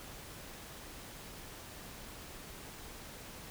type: silence
effects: pink hiss -49 dBFS RMS until 3.5 s